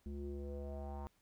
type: tone with low-pass filter sweep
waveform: square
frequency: 70.9 Hz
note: C#2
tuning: 40 cents sharp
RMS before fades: -44 dBFS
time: 0.06-1.07 s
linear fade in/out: 0 ms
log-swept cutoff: 280 to 950 Hz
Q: 4.7
effects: pink hiss -75 dBFS RMS until 1.21 s